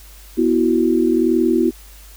sine chord, B suspended fourth, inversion none, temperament just, 246.9 / 329.3 / 370.4 Hz, B3 / E4 / F#4, 0 / -2 / +2 cents, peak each -18 / -16 / -18 dBFS, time 0.37-1.71 s, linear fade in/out 20 ms, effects added 50 Hz sine -40 dBFS peak until 2.16 s + white hiss -45 dBFS RMS until 2.16 s

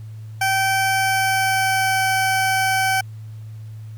20% pulse tone with pitch glide, 773 to 765.4 Hz, G5 to G5, -24 to -42 cents, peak -12 dBFS, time 0.41-3.01 s, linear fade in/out 5 ms, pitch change -18 cents, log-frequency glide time 0.74-2.07 s, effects added 109 Hz sine -32 dBFS peak until 3.97 s + pink hiss -56 dBFS RMS until 3.97 s

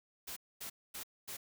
white noise bursts, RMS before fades -44 dBFS, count 4, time 0.27-1.37 s, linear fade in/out 10 ms, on 95 ms, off 240 ms, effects none

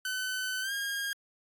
sawtooth tone with pitch glide, 1514 to 1622.7 Hz, F#6 to G#6, +39 to -41 cents, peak -28 dBFS, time 0.05-1.13 s, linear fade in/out 2 ms, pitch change +120 cents, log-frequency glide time 0.61-0.72 s, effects AAC 64 kbps

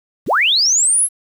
sine linear sweep, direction up, 31.19 to 11175 Hz, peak -11 dBFS, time 0.26-1.09 s, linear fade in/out 50 ms, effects 7-bit

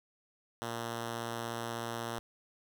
5% pulse tone, 116.54 Hz, A#2, in tune, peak -25 dBFS, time 0.62-2.19 s, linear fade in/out 0 ms, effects none

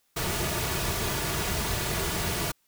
pink noise with comb filter, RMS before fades -29 dBFS, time 0.16-2.52 s, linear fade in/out 10 ms, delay 3.8 ms, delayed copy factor -0.5, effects white hiss -70 dBFS RMS until 2.67 s

